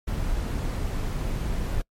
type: noise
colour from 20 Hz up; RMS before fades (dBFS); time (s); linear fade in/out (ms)
brown; -27; 0.07-1.82; 10
effects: noise-tail reverb RT60 0.1 s tail -25 dB re dry + MP3 64 kbps